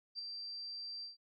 sine tone with ADSR envelope, 4699 Hz, D8, in tune, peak -37 dBFS, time 0.15-1.17 s, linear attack 41 ms, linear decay 4 ms, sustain -5 dB, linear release 140 ms, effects none

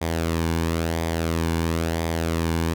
sawtooth tone with flanger, 82.41 Hz, E2, in tune, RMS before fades -24 dBFS, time 0.01-2.74 s, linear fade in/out 10 ms, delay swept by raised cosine 0.71 to 1.58 ms, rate 0.98 Hz, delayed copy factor -0.5, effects none

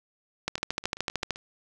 two click trains, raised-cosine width 0.2 ms, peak -24 / -10 dBFS, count 7 / 12, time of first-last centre 0.58-1.359 / 0.48-1.307 s, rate 7.7 / 13.3 Hz, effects none

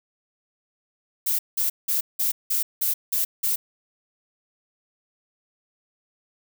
violet noise bursts, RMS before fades -23 dBFS, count 8, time 1.26-3.56 s, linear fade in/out 10 ms, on 130 ms, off 180 ms, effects none

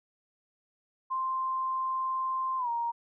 sine tone with pitch glide, 1046.5 to 937.7 Hz, C6 to A#5, 0 to +10 cents, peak -28 dBFS, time 1.1-2.92 s, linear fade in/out 20 ms, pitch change -190 cents, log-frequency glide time 2.58-2.69 s, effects none

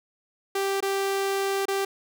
sawtooth tone with dropouts, 392 Hz, G4, in tune, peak -20 dBFS, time 0.55-1.85 s, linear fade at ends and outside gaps 5 ms, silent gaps 0.805-0.825 / 1.655-1.682 s, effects none

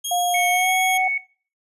15% pulse tone with vibrato, 3256 Hz, G#7, 35 cents flat, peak -18 dBFS, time 0.04-0.98 s, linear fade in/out 10 ms, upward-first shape sine, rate 1.6 Hz, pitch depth 21 cents each way
sine tone with pitch glide, 710 to 749.6 Hz, F5 to F#5, +28 to +22 cents, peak -19 dBFS, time 0.11-1.08 s, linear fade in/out 5 ms, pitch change +94 cents, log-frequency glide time 0.48-0.69 s
sine tone, 2217 Hz, C#7, in tune, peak -20 dBFS, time 0.34-1.18 s, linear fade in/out 5 ms
effects noise-tail reverb RT60 0.4 s tail -19 dB re dry + resampled to 32000 Hz

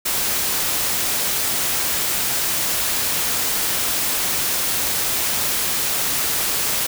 white noise, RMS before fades -21 dBFS, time 0.05-6.87 s, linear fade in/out 10 ms, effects none

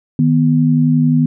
sine tone pair together, 155.56 / 246.9 Hz, D#3 / B3, 0 / 0 cents, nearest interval minor sixth, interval 800 cents, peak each -12 dBFS, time 0.19-1.26 s, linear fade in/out 2 ms, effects none

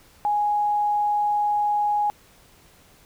sine tone, 830.6 Hz, G#5, in tune, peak -19 dBFS, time 0.25-2.1 s, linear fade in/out 0 ms, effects pink hiss -54 dBFS RMS until 3.05 s

